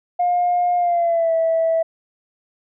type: tone with pitch glide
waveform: sine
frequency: 710 to 654.8 Hz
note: F5 to E5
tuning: +28 to -12 cents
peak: -14 dBFS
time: 0.19-1.83 s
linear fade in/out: 10 ms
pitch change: -140 cents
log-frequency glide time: 0.77-1.33 s
effects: tanh soft clip ceiling -11 dBFS